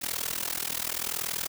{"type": "noise with amplitude modulation", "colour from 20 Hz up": "white", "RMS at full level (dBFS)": -28, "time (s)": [0.01, 1.48], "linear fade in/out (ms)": 20, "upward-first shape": "sine", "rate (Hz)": 40.8, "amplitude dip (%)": 95, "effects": []}